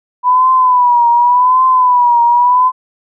sine tone with vibrato, 987.8 Hz, B5, in tune, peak -6 dBFS, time 0.23-2.72 s, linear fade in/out 50 ms, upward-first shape triangle, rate 0.88 Hz, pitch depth 87 cents each way, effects none

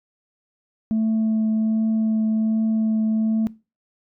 sine tone with vibrato, 220 Hz, A3, in tune, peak -16 dBFS, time 0.91-3.47 s, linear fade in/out 0 ms, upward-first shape triangle, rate 1.3 Hz, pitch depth 11 cents each way, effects noise-tail reverb RT60 0.3 s tail -22 dB re dry + tanh soft clip ceiling -16 dBFS

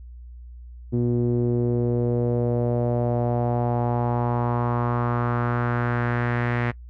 sawtooth tone with low-pass filter sweep, 120.2 Hz, B2, 46 cents flat, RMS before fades -23 dBFS, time 0.92-6.72 s, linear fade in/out 20 ms, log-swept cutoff 320 to 2000 Hz, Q 3, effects noise-tail reverb RT60 0.1 s tail -22 dB re dry + added 60 Hz sine -38 dBFS peak until 6.89 s

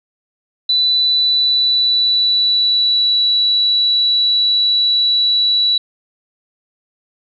sine tone with pitch glide, 3981 to 3933 Hz, B7 to B7, +13 to -8 cents, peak -11 dBFS, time 0.69-5.78 s, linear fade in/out 5 ms, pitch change -21 cents, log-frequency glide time 0.99-3.23 s, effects none

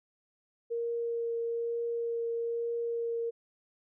sine tone with vibrato, 466.2 Hz, A#4, in tune, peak -30 dBFS, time 0.7-3.31 s, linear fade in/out 20 ms, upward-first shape triangle, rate 1.1 Hz, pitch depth 10 cents each way, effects none

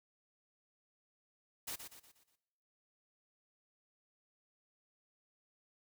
white noise with echo, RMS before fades -42 dBFS, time 1.67-1.76 s, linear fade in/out 10 ms, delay 120 ms, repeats 5, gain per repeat -7 dB, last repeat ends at 2.36 s, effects noise-tail reverb RT60 1.0 s tail -20 dB re dry

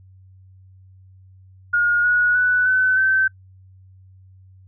sine tone with pitch steps, 1430 / 1457.5 / 1485.6 / 1514.2 / 1543.3 Hz, F6 / F#6 / F#6 / F#6 / G6, +41 / -26 / +7 / +40 / -27 cents, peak -14 dBFS, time 1.73-3.28 s, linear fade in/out 10 ms, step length 310 ms, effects noise-tail reverb RT60 0.1 s tail -25 dB re dry + added 94 Hz sine -45 dBFS peak until 4.67 s

